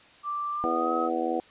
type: tone with pitch glide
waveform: sine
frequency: 1174.7 to 1273.6 Hz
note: D6 to D#6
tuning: 0 to +40 cents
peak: -28 dBFS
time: 0.23-1.1 s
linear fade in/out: 50 ms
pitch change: +140 cents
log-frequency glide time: 0.52-0.93 s
type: harmonic tone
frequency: 82.6 Hz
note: E2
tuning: 4 cents sharp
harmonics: 3 / 4 / 5 / 6 / 7 / 8 / 9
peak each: -35 / -30 / -38 / -31 / -39 / -38 / -30 dBFS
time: 0.64-1.4 s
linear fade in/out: 0 ms
effects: white hiss -54 dBFS RMS until 1.5 s + resampled to 8000 Hz